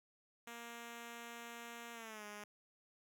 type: tone with pitch glide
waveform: 5% pulse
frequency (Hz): 234.7 to 207.9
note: A#3 to G#3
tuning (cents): +12 to +2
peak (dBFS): -37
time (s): 0.47-2.44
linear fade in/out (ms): 2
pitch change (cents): -210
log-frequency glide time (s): 1.93-2.25
effects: none